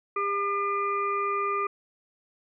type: harmonic tone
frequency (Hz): 401.6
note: G4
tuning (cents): +42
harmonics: 1 / 3 / 5 / 6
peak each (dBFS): -31 / -26 / -40 / -38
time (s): 0.16-1.67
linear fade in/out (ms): 5
effects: none